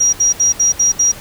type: tone bursts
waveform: sine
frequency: 5730 Hz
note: F8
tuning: 44 cents sharp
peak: -9 dBFS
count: 6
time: 0-1.12 s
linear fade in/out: 10 ms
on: 130 ms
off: 68 ms
effects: pink hiss -34 dBFS RMS until 1.2 s